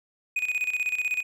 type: tone with tremolo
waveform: triangle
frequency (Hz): 2489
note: D#7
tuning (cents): 0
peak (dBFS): -21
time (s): 0.36-1.23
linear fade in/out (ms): 5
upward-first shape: square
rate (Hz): 16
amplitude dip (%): 70
effects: none